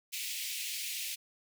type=high-pass noise; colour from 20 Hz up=pink; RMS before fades=-38 dBFS; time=0.12-1.16 s; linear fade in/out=20 ms; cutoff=2200 Hz; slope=48 dB/octave; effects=none